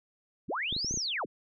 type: linear two-way sweep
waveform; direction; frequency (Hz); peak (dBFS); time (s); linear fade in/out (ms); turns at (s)
sine; up then down; 64 to 6645 to 64; -30; 0.48-1.26; 20; 0.95
type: clicks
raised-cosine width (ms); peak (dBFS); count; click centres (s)
3; -26; 6; 0.726 / 0.765 / 0.846 / 0.91 / 0.941 / 0.974
effects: none